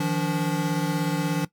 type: tone cluster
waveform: square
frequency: 156.3 / 173 / 288.4 Hz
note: D#3 / F3 / D4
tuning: +8 / -16 / -31 cents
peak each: -28 dBFS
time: 0-1.45 s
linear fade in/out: 5 ms
effects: noise-tail reverb RT60 0.1 s tail -17 dB re dry